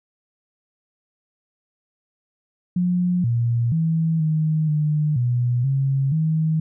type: tone with pitch steps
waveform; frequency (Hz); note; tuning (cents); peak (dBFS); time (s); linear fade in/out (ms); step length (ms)
sine; 178.6 / 118.1 / 162.3 / 156.2 / 151.2 / 122.3 / 136.1 / 158.3; F3 / A#2 / E3 / D#3 / D#3 / B2 / C#3 / D#3; +39 / +23 / -27 / +7 / -49 / -16 / -31 / +30; -17; 2.76-6.6; 5; 480
effects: none